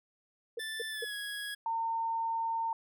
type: tone bursts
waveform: sine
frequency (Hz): 466.2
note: A#4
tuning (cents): 0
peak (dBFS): -34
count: 3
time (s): 0.57-1.045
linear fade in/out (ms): 5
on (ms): 25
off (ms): 200
type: tone with pitch glide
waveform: 25% pulse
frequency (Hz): 1762 to 1663.1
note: A6 to G#6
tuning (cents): +2 to +2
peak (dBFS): -33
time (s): 0.59-1.55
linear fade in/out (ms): 10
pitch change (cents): -100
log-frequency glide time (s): 0.9-1.14
type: tone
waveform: sine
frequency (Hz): 910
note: A#5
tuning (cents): -42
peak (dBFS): -30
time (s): 1.66-2.73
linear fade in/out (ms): 2
effects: none